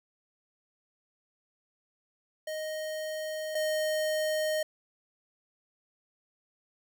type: tone pair in turn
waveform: square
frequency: 622.3 / 619.7 Hz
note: D#5 / D#5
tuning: 0 / -7 cents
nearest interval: unison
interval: 7 cents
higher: first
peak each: -34 / -28 dBFS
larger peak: second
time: 2.47-3.55 / 3.55-4.63 s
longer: neither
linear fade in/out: 5 ms
effects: none